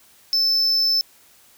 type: tone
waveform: triangle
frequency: 5274 Hz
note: E8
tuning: in tune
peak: -15 dBFS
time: 0.33-1.01 s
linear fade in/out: 0 ms
effects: white hiss -53 dBFS RMS until 1.57 s